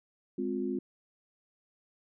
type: chord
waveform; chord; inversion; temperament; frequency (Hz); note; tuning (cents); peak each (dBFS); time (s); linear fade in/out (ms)
sine; F minor; first; equal with one note detuned; 207.7 / 261.6 / 355.9; Ab3 / C4 / F4; 0 / 0 / +33; -36 / -34 / -34; 0.38-0.79; 5
effects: none